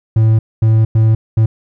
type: tone bursts at uneven times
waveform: triangle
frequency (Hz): 110.8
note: A2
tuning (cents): +13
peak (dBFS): -5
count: 4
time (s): 0.16-0.39 / 0.62-0.85 / 0.95-1.15 / 1.37-1.46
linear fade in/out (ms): 5
effects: none